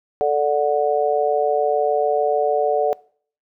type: chord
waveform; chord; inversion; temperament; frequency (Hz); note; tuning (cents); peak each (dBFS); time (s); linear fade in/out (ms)
sine; D major; second; just; 440.5 / 587.3 / 734.2; A4 / D5 / F#5; +2 / 0 / -14; -20; 0.21-2.93; 0
effects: noise-tail reverb RT60 0.5 s tail -23 dB re dry